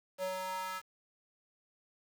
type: tone with high-pass filter sweep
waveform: square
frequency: 186.4 Hz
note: F#3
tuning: 13 cents sharp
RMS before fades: -38 dBFS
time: 0.18-0.82 s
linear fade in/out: 50 ms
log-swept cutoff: 550 to 1300 Hz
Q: 3.3
effects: 9-bit